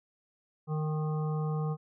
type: harmonic tone with a mistuned harmonic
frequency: 153.7 Hz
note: D#3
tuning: 21 cents flat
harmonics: 1 / 3 / 5 / 7 / 8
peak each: -29 / -39 / -43 / -46 / -47 dBFS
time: 0.67-1.77 s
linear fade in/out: 50 ms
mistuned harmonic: 5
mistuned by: +24 cents
effects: none